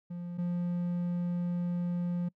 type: tone pair in turn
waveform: triangle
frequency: 174.61 / 175.33 Hz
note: F3 / F3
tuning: 0 / +7 cents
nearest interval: unison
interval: 7 cents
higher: second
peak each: -34 / -27 dBFS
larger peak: second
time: 0.1-0.38 / 0.38-2.29 s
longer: second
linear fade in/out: 10 ms
effects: noise-tail reverb RT60 0.1 s tail -26 dB re dry

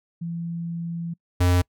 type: tone pair in turn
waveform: sine / square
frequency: 168.7 / 89.17 Hz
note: E3 / F2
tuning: +40 / +37 cents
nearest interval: major seventh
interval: 1103 cents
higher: first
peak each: -27 / -17 dBFS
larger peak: second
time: 0.21-1.14 / 1.4-1.62 s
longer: first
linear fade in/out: 10 ms
effects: noise-tail reverb RT60 0.1 s tail -26 dB re dry

